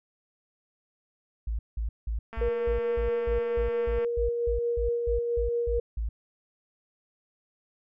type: tone bursts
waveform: sine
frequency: 55.4 Hz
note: A1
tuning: 13 cents sharp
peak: -27 dBFS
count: 16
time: 1.47-6.09 s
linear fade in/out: 5 ms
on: 120 ms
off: 180 ms
type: click train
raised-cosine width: 0.5 ms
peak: -27 dBFS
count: 389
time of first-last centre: 2.33-4.047 s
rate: 226 Hz
type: tone with tremolo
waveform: sine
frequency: 473.2 Hz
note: A#4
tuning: 26 cents sharp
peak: -24 dBFS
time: 2.41-5.8 s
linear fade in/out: 5 ms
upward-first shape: sine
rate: 4.5 Hz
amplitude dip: 30%
effects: none